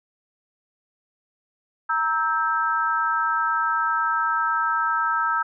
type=tone cluster; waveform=sine; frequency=933 / 1307 / 1577 Hz; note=A#5 / E6 / G6; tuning=+1 / -15 / +10 cents; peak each=-26 / -22 / -26 dBFS; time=1.89-5.43 s; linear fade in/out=10 ms; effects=none